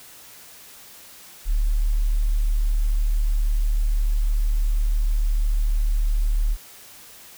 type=tone; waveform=sine; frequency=36.92 Hz; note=D1; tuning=10 cents sharp; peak=-17 dBFS; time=1.45-6.57 s; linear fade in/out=50 ms; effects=white hiss -45 dBFS RMS until 7.37 s